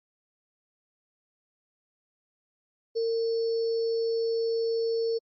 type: tone with sample-and-hold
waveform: sine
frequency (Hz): 456.5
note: A#4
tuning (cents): -36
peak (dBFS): -24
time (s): 2.95-5.19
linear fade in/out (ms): 20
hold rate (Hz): 4900
effects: MP3 32 kbps